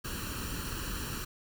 pink noise with comb filter, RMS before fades -37 dBFS, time 0.04-1.25 s, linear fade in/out 10 ms, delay 0.7 ms, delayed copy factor +0.75, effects none

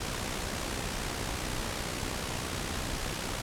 pink noise with amplitude modulation, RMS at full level -32 dBFS, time 0-3.42 s, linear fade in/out 10 ms, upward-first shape sine, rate 62.1 Hz, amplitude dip 50%, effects low-pass 10000 Hz 12 dB/octave

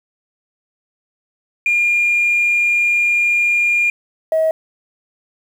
sine tone pair in turn, 2411 / 638.6 Hz, D7 / D#5, +45 / +45 cents, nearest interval octave + major seventh, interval 2300 cents, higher first, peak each -11 dBFS, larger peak neither, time 1.66-3.9 / 4.32-4.51 s, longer first, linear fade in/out 2 ms, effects tanh soft clip ceiling -9 dBFS + 7-bit

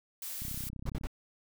blue noise, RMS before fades -40 dBFS, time 0.22-0.69 s, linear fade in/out 2 ms
click train, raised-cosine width 5 ms, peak -30 dBFS, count 21, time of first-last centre 0.42-1.043 s, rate 32.1 Hz
brown noise bursts, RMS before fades -35 dBFS, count 3, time 0.86-1.071 s, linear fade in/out 2 ms, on 37 ms, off 50 ms
effects none

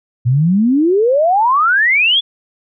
sine exponential sweep, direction up, 115.8 to 3473 Hz, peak -9 dBFS, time 0.25-2.21 s, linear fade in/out 20 ms, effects none

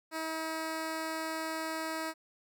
10% pulse tone, 320 Hz, D#4, 49 cents sharp, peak -26 dBFS, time 0.11-2.14 s, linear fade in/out 50 ms, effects none

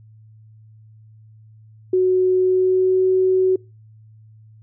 sine tone with pitch glide, 370 to 374.1 Hz, F#4 to F#4, 0 to +19 cents, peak -13 dBFS, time 1.93-3.56 s, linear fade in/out 5 ms, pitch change +19 cents, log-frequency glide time 2.36-3.05 s, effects noise-tail reverb RT60 0.3 s tail -26 dB re dry + added 109 Hz sine -44 dBFS peak until 4.62 s

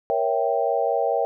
sine chord, A# diminished seventh, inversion none, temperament equal with one note detuned, 470.2 / 554.4 / 659.3 / 784 Hz, A#4 / C#5 / E5 / G5, +15 / 0 / 0 / 0 cents, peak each -25 dBFS, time 0.1-1.25 s, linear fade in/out 0 ms, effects none

